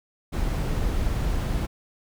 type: noise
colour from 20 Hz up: brown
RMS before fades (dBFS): -25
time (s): 0.32-1.67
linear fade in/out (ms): 20
effects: none